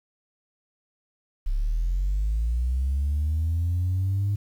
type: linear sweep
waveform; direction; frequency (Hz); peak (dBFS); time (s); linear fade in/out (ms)
sine; up; 32.85 to 102.6; -20; 1.46-4.36; 10
effects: tanh soft clip ceiling -19 dBFS + 9-bit